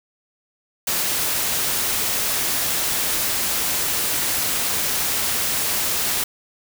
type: noise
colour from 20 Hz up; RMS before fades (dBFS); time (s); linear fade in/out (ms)
white; -22; 0.87-6.24; 5
effects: none